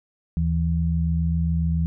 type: tone pair together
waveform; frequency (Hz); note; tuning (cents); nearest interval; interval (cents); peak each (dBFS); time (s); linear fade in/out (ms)
sine; 77.56 / 164.81; D#2 / E3; -5 / 0; octave + minor second; 1305; -22; 0.37-1.86; 0
effects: none